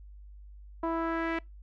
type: tone with low-pass filter sweep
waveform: sawtooth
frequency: 329.6 Hz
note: E4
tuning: in tune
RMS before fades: -31 dBFS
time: 0.83-1.39 s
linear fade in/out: 5 ms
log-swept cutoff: 1000 to 2200 Hz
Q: 2.3
effects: noise-tail reverb RT60 0.2 s tail -25 dB re dry + added 50 Hz sine -46 dBFS peak until 1.62 s